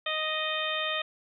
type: harmonic tone with a mistuned harmonic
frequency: 622.3 Hz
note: D#5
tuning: in tune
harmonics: 1 / 2 / 3 / 4 / 5 / 6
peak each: -35 / -35 / -35 / -35 / -35 / -35 dBFS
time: 0.06-1.02 s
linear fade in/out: 5 ms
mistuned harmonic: 6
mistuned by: -43 cents
effects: none